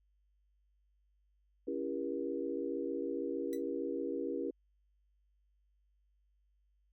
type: chord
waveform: sine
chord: C# diminished seventh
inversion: none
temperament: just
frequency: 277.2 / 332.6 / 399.1 / 479 Hz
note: C#4 / E4 / G4 / Bb4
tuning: 0 / +16 / +31 / +47 cents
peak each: -40 dBFS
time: 1.67-4.51 s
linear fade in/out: 10 ms
type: tone with exponential decay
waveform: 5% pulse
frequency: 1975.5 Hz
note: B6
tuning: in tune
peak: -35 dBFS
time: 3.53-3.62 s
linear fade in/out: 0 ms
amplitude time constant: 19 ms
effects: added 50 Hz sine -70 dBFS peak until 6.92 s